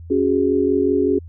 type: chord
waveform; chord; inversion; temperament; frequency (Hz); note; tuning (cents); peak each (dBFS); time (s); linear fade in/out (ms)
sine; C# suspended fourth; none; equal; 277.2 / 370 / 415.3; C#4 / F#4 / G#4; 0 / 0 / 0; -19; 0.1-1.19; 10
effects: added 84 Hz sine -34 dBFS peak until 1.28 s